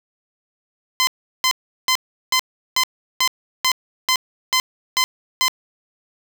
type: tone bursts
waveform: 10% pulse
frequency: 1030 Hz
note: C6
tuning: 28 cents flat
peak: -6 dBFS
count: 11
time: 1-5.481 s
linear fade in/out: 0 ms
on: 71 ms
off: 370 ms
effects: none